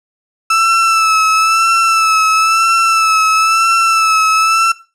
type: tone with vibrato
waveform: 35% pulse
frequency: 1318.5 Hz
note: E6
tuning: in tune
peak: -7 dBFS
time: 0.5-4.72 s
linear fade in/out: 5 ms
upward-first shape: sine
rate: 1 Hz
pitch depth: 35 cents each way
effects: noise-tail reverb RT60 0.3 s tail -17 dB re dry + low-pass 9000 Hz 12 dB/octave